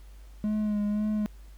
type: tone with vibrato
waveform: triangle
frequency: 210 Hz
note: G#3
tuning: 19 cents sharp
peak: -23 dBFS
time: 0.44-1.26 s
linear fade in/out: 0 ms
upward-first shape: sine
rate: 1.9 Hz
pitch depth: 29 cents each way
effects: added 50 Hz sine -45 dBFS peak until 1.57 s + pink hiss -61 dBFS RMS until 1.57 s

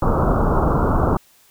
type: low-pass noise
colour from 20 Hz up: pink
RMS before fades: -17 dBFS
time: 0.02-1.17 s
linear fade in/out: 2 ms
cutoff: 1400 Hz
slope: 96 dB/octave
effects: white hiss -54 dBFS RMS until 1.5 s

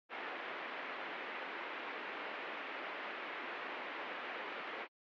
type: band-pass noise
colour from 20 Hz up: white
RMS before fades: -44 dBFS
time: 0.09-4.88 s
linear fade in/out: 50 ms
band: 290 to 2500 Hz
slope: 24 dB/octave
effects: low-pass 4000 Hz 12 dB/octave + AAC 64 kbps

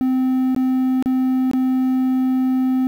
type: tone with dropouts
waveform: triangle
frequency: 258.4 Hz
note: C4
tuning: 21 cents flat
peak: -13 dBFS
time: 0.01-2.87 s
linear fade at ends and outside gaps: 0 ms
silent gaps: 0.548-0.563 / 1.025-1.059 / 1.513-1.534 s
effects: 8-bit

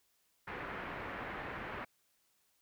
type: low-pass noise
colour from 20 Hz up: white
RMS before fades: -43 dBFS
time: 0.47-1.85 s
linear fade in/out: 10 ms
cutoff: 2000 Hz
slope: 24 dB/octave
effects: white hiss -75 dBFS RMS until 2.61 s

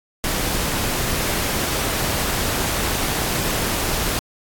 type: noise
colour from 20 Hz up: pink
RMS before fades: -22 dBFS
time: 0.24-4.19 s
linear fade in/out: 0 ms
effects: AAC 64 kbps

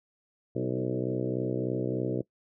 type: harmonic tone with a mistuned harmonic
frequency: 63.4 Hz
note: B1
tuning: 46 cents sharp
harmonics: 2 / 3 / 4 / 5 / 6 / 7 / 8 / 9 / 10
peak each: -34 / -37 / -37 / -34 / -35 / -35 / -38 / -41 / -46 dBFS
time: 0.55-2.22 s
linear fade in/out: 10 ms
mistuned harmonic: 6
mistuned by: -28 cents
effects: noise-tail reverb RT60 0.1 s tail -20 dB re dry

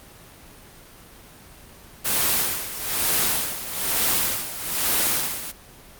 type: noise with tremolo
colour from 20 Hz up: white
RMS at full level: -20 dBFS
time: 2.04-5.52 s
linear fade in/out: 20 ms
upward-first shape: sine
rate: 1.1 Hz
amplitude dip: 75%
effects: pink hiss -46 dBFS RMS until 5.99 s + Opus 24 kbps

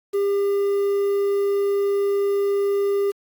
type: tone with quantisation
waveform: triangle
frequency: 400.6 Hz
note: G4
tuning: 38 cents sharp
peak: -16 dBFS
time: 0.13-3.12 s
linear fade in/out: 20 ms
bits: 7
effects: AAC 64 kbps

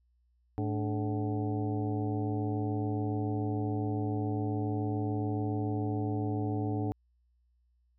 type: harmonic tone with a mistuned harmonic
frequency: 107.1 Hz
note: A2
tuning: 46 cents flat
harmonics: 1 / 2 / 3 / 4 / 5 / 6 / 7 / 8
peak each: -32 / -40 / -34 / -39 / -48 / -51 / -41 / -52 dBFS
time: 0.58-6.92 s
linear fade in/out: 0 ms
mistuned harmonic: 3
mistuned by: -150 cents
effects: added 60 Hz sine -67 dBFS peak until 7.98 s

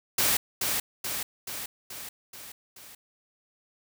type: noise with echo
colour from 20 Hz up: white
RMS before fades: -24 dBFS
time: 0.18-0.37 s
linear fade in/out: 5 ms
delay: 430 ms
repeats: 6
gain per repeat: -4 dB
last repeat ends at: 2.95 s
effects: none

